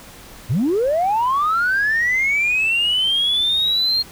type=linear sweep; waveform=sine; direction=up; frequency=92.5 to 4246 Hz; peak=-14 dBFS; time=0.49-4.03 s; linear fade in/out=20 ms; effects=tanh soft clip ceiling -12 dBFS + pink hiss -41 dBFS RMS until 4.11 s